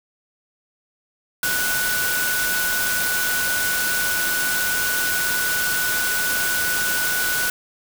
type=tone in noise; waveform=sine; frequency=1480 Hz; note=F#6; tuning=in tune; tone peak=-22 dBFS; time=1.43-7.5 s; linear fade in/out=2 ms; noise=white; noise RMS=-24 dBFS; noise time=1.43-7.5 s; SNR=-1 dB; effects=none